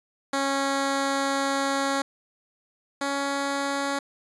10% pulse tone pair in turn, 275 / 279 Hz, C#4 / C#4, -14 / +11 cents, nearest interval unison, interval 25 cents, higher second, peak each -15 / -17 dBFS, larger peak first, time 0.33-2.02 / 3.01-3.99 s, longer first, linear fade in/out 5 ms, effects resampled to 22050 Hz

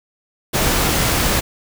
pink noise, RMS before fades -17 dBFS, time 0.53-1.41 s, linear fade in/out 20 ms, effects none

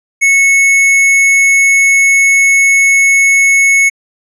square tone, 2201 Hz, C#7, 13 cents flat, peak -6 dBFS, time 0.21-3.9 s, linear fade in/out 20 ms, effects low-pass 10000 Hz 12 dB/octave

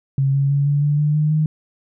sine tone with pitch steps, 136.4 / 138.86 / 141.37 / 143.93 / 146.53 / 149.18 / 151.87 / 154.61 Hz, C#3 / C#3 / C#3 / D3 / D3 / D3 / D#3 / D#3, -28 / +3 / +34 / -35 / -4 / +27 / -42 / -11 cents, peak -14 dBFS, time 0.18-1.46 s, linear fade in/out 2 ms, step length 160 ms, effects none

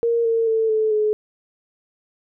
sine tone with pitch steps, 466.2 / 455.8 / 445.7 / 435.7 / 426 Hz, A#4 / A#4 / A4 / A4 / G#4, 0 / -39 / +22 / -17 / +44 cents, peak -16 dBFS, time 0.03-1.13 s, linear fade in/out 0 ms, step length 220 ms, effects none

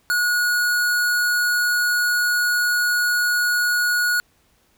square tone, 1453 Hz, F#6, 32 cents flat, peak -18 dBFS, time 0.1-4.2 s, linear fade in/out 0 ms, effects pink hiss -61 dBFS RMS until 4.77 s

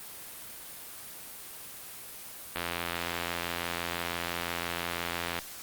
click train, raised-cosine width 0.3 ms, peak -15 dBFS, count 244, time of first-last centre 2.56-5.389 s, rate 85.9 Hz, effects white hiss -44 dBFS RMS until 5.62 s + Opus 32 kbps

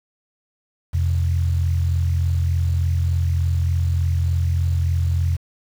sine tone pair together, 85.5 / 128.88 Hz, F2 / C3, -36 / -26 cents, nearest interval perfect fifth, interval 710 cents, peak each -17 / -25 dBFS, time 0.93-5.37 s, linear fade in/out 20 ms, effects 7-bit

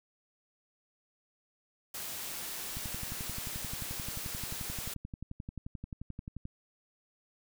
white noise, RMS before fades -40 dBFS, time 1.94-4.94 s, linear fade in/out 5 ms
click train, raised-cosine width 5 ms, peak -28 dBFS, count 43, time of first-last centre 2.77-6.454 s, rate 11.4 Hz
effects none

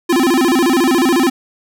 square tone with vibrato, 299.1 Hz, D4, 32 cents sharp, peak -11 dBFS, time 0.09-1.3 s, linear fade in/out 10 ms, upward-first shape square, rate 14 Hz, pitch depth 250 cents each way, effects none

